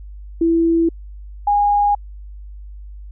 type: tone pair in turn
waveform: sine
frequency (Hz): 332.3 / 820.1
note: E4 / G#5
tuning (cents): +14 / -22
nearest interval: octave + major third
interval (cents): 1564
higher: second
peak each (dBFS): -12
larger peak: neither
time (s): 0.41-0.89 / 1.47-1.95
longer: neither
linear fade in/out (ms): 5
effects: added 50 Hz sine -32 dBFS peak until 3.11 s